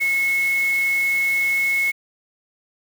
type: tone in noise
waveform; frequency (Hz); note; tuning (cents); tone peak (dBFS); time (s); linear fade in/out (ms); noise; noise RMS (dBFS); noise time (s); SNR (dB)
sine; 2185; C#7; -26; -17; 0-1.92; 20; white; -35; 0-1.92; +15
effects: none